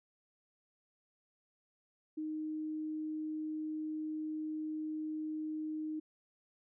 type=tone; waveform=sine; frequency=310 Hz; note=D#4; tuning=6 cents flat; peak=-36 dBFS; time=2.17-6 s; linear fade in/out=10 ms; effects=none